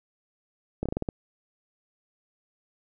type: slowing click train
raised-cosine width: 2 ms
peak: -15 dBFS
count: 7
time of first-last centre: 0.83-1.088 s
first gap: 26 ms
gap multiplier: 1.2
effects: none